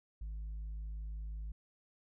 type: tone with tanh clipping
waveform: sine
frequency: 52.8 Hz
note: G#1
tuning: 29 cents sharp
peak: -40 dBFS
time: 0.21-1.52 s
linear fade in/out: 5 ms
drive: 2 dB
effects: none